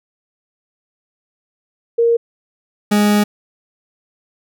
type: tone pair in turn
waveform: sine / 40% pulse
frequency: 466.2 / 207.7 Hz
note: A#4 / G#3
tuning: 0 / 0 cents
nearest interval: octave + major second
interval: 1400 cents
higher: first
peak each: -10 dBFS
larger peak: neither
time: 1.98-2.17 / 2.91-3.24 s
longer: second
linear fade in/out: 10 ms
effects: none